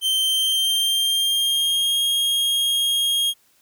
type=tone with pitch glide; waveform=45% pulse; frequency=3119 to 3257 Hz; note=G7 to G#7; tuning=-9 to -34 cents; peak=-18 dBFS; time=0.01-3.34 s; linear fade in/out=50 ms; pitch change=+75 cents; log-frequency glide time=0.2-2.01 s; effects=white hiss -60 dBFS RMS until 3.61 s